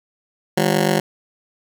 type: ring-modulated tone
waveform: 15% pulse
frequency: 182.7 Hz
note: F#3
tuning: 22 cents flat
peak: -6 dBFS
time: 0.57-1 s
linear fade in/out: 5 ms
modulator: 24 Hz
effects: none